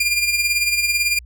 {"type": "tone with tremolo", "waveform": "sawtooth", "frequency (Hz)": 2400, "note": "D7", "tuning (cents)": 37, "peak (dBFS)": -11, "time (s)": [0, 1.19], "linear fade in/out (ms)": 5, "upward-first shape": "sine", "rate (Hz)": 18, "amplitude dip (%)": 55, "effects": ["added 60 Hz sine -38 dBFS peak until 1.25 s"]}